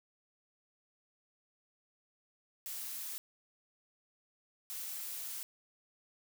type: noise bursts at uneven times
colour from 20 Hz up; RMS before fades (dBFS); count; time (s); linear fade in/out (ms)
blue; -42; 2; 2.66-3.18 / 4.7-5.43; 0
effects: none